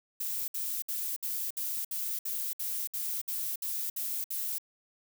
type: noise bursts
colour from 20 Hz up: violet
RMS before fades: -34 dBFS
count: 13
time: 0.2-4.584 s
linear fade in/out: 5 ms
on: 280 ms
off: 62 ms
effects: none